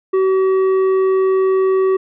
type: tone with tanh clipping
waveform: triangle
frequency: 380 Hz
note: F#4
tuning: 46 cents sharp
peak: -13 dBFS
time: 0.13-1.97 s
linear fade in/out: 10 ms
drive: 12 dB
effects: none